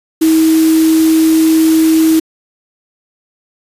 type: tone in noise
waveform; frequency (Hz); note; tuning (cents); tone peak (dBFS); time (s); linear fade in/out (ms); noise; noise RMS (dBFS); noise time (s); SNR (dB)
sine; 320; D#4; +49; -6; 0.21-2.2; 10; white; -22; 0.21-2.2; +13
effects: resampled to 32000 Hz